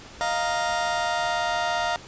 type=chord; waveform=30% pulse; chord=Eb suspended second; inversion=none; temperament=just; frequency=622.3 / 700 / 933.4 Hz; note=Eb5 / F5 / Bb5; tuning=0 / +4 / +2 cents; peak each=-29 / -23 / -26 dBFS; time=0.21-1.96 s; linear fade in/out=0 ms; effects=pink hiss -44 dBFS RMS until 2.07 s + resampled to 16000 Hz